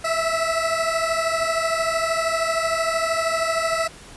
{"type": "beating tone pair", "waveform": "20% pulse", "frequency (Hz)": [652, 665], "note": ["E5", "E5"], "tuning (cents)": [-19, 15], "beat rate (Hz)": 13, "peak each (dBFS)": [-17, -20], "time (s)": [0.04, 3.88], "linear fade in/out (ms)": 10, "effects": ["pink hiss -43 dBFS RMS until 4.16 s", "resampled to 24000 Hz"]}